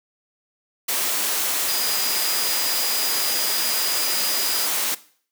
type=tone in noise; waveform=sine; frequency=4918 Hz; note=D#8; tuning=21 cents flat; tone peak=-26 dBFS; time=1.68-4.67 s; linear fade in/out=10 ms; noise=white; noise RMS=-23 dBFS; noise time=0.88-4.95 s; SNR=-6 dB; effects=noise-tail reverb RT60 0.5 s tail -18 dB re dry + high-pass 300 Hz 12 dB/octave